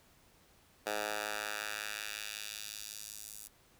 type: tone with high-pass filter sweep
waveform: 10% pulse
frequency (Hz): 105.4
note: G#2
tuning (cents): +26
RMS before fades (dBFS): -41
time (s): 0.86-3.48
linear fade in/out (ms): 10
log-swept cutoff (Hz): 630 to 8800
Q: 1
effects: pink hiss -65 dBFS RMS until 3.79 s